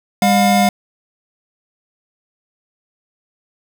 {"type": "tone pair together", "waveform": "square", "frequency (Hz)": [200.4, 714.1], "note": ["G3", "F5"], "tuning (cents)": [38, 38], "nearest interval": "octave + minor seventh", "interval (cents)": 2200, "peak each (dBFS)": -14, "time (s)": [0.22, 0.69], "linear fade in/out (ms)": 2, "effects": []}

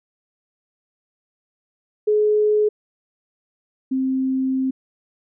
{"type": "tone pair in turn", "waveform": "sine", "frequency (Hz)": [423.1, 262.8], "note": ["G#4", "C4"], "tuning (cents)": [32, 8], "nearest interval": "minor sixth", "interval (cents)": 824, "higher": "first", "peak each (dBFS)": [-14, -18], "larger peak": "first", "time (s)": [[2.07, 2.69], [3.91, 4.71]], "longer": "second", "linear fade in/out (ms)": 10, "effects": []}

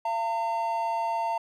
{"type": "tone pair together", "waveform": "triangle", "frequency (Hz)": [682, 909], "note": ["F5", "A#5"], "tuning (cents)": [-41, -44], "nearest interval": "perfect fourth", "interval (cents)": 497, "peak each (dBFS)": [-29, -25], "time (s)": [0.05, 1.38], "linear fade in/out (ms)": 5, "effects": []}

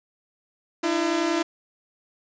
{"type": "tone pair together", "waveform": "sawtooth", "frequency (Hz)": [305.6, 336.6], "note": ["D#4", "E4"], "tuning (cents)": [-31, 36], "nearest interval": "major second", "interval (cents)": 167, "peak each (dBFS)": [-23, -19], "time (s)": [0.83, 1.43], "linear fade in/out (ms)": 10, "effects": ["resampled to 16000 Hz", "8-bit"]}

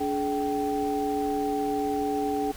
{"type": "tone cluster", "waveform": "sine", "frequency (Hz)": [287.8, 424.5, 774], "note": ["D4", "G#4", "G5"], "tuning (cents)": [-35, 38, -22], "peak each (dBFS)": -29, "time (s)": [0, 2.52], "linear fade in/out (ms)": 10, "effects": ["added 60 Hz sine -53 dBFS peak until 2.56 s", "pink hiss -44 dBFS RMS until 2.56 s"]}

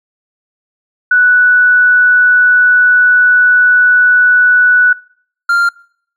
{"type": "tone pair in turn", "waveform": ["sine", "triangle"], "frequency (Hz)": [1480, 1393.2], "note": ["F#6", "F6"], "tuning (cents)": [0, -5], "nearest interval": "minor second", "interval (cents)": 105, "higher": "first", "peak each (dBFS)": [-5, -6], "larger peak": "first", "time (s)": [[1.11, 4.93], [5.49, 5.69]], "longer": "first", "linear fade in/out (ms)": 5, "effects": ["noise-tail reverb RT60 0.6 s tail -24 dB re dry"]}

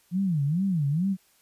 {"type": "tone with vibrato", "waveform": "sine", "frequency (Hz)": 165.9, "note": "E3", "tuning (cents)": 11, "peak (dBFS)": -22, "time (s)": [0.11, 1.17], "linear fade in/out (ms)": 50, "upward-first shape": "sine", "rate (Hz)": 2.3, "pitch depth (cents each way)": 300, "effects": ["white hiss -63 dBFS RMS until 1.41 s", "resampled to 32000 Hz"]}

